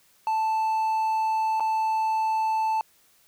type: tone with dropouts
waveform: triangle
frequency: 880 Hz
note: A5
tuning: in tune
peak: -20 dBFS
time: 0.27-2.81 s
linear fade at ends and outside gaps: 1 ms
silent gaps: 1.598-1.605 s
effects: white hiss -61 dBFS RMS until 3.27 s